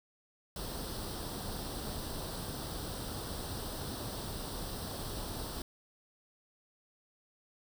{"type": "noise with comb filter", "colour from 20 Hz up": "pink", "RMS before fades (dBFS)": -40, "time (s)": [0.56, 5.62], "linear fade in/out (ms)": 2, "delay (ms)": 0.22, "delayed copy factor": 0.7, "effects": []}